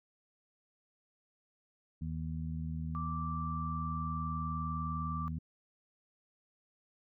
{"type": "harmonic tone", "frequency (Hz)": 79.8, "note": "D#2", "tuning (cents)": 44, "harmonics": [1, 2, 3], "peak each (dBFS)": [-39, -38, -44], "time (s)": [2.01, 5.39], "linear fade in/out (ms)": 10}
{"type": "tone", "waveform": "sine", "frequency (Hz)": 1171, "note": "D6", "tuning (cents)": -5, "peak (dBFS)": -38, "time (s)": [2.95, 5.28], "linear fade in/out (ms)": 0}
{"effects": []}